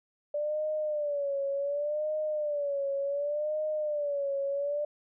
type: tone with vibrato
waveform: sine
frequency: 584 Hz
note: D5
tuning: 10 cents flat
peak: -28 dBFS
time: 0.34-4.85 s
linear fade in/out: 5 ms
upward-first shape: sine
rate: 0.68 Hz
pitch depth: 92 cents each way
effects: none